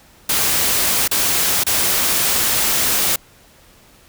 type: noise with dropouts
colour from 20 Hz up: white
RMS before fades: -17 dBFS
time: 0.29-3.16 s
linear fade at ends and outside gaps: 5 ms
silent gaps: 1.078-1.112 / 1.637-1.665 s
effects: pink hiss -49 dBFS RMS until 4.08 s